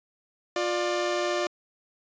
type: tone pair together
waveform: sawtooth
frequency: 353.4 / 594.3 Hz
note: F4 / D5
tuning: +21 / +20 cents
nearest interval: major sixth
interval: 899 cents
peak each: -24 dBFS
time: 0.56-1.47 s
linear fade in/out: 2 ms
effects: resampled to 16000 Hz